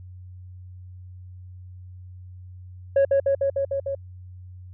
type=tone with echo; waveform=sine; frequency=551 Hz; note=C#5; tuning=11 cents flat; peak=-12 dBFS; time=2.96-3.05 s; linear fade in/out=5 ms; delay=150 ms; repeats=6; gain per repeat=-2 dB; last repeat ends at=3.95 s; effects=tanh soft clip ceiling -14 dBFS + added 91 Hz sine -39 dBFS peak until 4.73 s